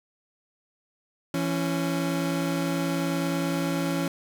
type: tone pair together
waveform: 30% pulse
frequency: 168.19 / 277.2 Hz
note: E3 / C#4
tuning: +35 / 0 cents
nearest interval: major sixth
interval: 865 cents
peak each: -25 dBFS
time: 1.34-4.08 s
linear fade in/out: 2 ms
effects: none